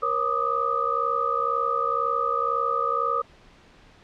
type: tone cluster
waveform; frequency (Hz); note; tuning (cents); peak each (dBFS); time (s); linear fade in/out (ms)
sine; 473.3 / 545 / 1192 / 1254; A#4 / C#5 / D6 / D#6; +26 / -29 / +25 / +13; -30 / -32 / -26 / -25; 0.02-3.22; 10
effects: pink hiss -53 dBFS RMS until 4.03 s + low-pass 4000 Hz 12 dB/octave